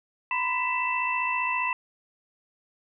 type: tone cluster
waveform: sine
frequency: 958 / 1013 / 1979 / 2662 Hz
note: A#5 / B5 / B6 / E7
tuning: +47 / +44 / +3 / +16 cents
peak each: -34 / -28 / -33 / -28 dBFS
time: 0.31-1.73 s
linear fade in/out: 2 ms
effects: none